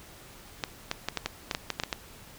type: clicks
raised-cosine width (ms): 0.2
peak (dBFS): -11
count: 11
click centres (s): 0.638 / 0.914 / 1.086 / 1.173 / 1.26 / 1.512 / 1.549 / 1.703 / 1.799 / 1.836 / 1.928
effects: pink hiss -50 dBFS RMS until 2.38 s